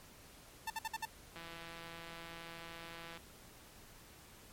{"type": "tone bursts", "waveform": "sawtooth", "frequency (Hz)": 890, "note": "A5", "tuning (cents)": 20, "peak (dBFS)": -33, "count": 5, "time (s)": [0.67, 1.054], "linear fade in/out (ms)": 5, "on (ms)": 32, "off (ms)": 56}
{"type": "click train", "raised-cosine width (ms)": 0.3, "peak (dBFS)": -33, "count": 304, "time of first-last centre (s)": [1.36, 3.174], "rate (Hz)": 167}
{"effects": ["pink hiss -58 dBFS RMS until 4.52 s", "MP3 64 kbps"]}